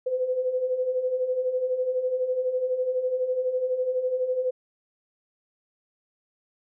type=beating tone pair; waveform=sine; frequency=498.8 / 510.8 Hz; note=B4 / C5; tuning=+17 / -42 cents; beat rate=12 Hz; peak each=-31 / -24 dBFS; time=0.06-4.51 s; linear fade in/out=10 ms; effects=none